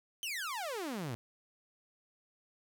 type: exponential sweep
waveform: sawtooth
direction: down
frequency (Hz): 3136 to 108.2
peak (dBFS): -33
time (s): 0.23-1.15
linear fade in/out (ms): 0
effects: none